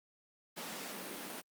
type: high-pass noise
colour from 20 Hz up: pink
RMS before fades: -44 dBFS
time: 0.56-1.42 s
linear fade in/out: 20 ms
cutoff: 180 Hz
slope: 48 dB/octave
effects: Opus 48 kbps